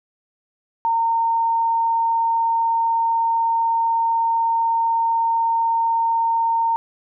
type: tone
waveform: sine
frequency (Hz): 916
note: A#5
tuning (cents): -31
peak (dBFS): -16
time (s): 0.85-6.76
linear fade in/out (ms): 0
effects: none